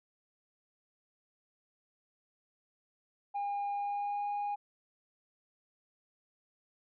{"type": "tone with pitch glide", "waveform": "sine", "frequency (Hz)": [810, 819.4], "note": ["G#5", "G#5"], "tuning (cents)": [-43, -24], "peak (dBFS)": -30, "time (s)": [3.34, 4.56], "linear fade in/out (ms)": 20, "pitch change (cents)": 19, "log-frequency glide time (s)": [3.73, 4.28], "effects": ["tanh soft clip ceiling -31 dBFS"]}